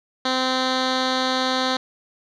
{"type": "tone with low-pass filter", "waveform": "10% pulse", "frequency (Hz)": 258.6, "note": "C4", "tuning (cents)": -20, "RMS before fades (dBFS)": -22, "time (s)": [0.25, 1.77], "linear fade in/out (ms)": 5, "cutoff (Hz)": 4300, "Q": 2.8, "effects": []}